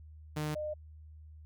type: tone pair in turn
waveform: sawtooth / sine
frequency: 151.9 / 607.6 Hz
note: D#3 / D#5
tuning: -41 / -41 cents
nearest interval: 2 octaves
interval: 2400 cents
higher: second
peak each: -29 / -34 dBFS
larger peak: first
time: 0.36-0.55 / 0.55-0.74 s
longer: neither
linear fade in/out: 10 ms
effects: added 77 Hz sine -49 dBFS peak until 1.45 s